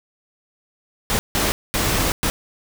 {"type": "noise bursts at uneven times", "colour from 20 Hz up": "pink", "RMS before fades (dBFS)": -20, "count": 4, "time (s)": [[1.1, 1.19], [1.35, 1.52], [1.74, 2.12], [2.23, 2.3]], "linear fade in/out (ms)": 0, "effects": []}